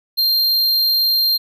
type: tone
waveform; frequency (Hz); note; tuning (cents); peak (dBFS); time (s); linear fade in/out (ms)
square; 4186; C8; 0; -14; 0.17-1.38; 20
effects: none